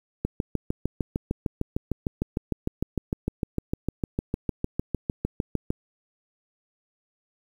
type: click train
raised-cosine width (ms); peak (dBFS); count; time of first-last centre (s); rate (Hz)
3; -12; 37; 0.25-5.705; 6.6
effects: 8-bit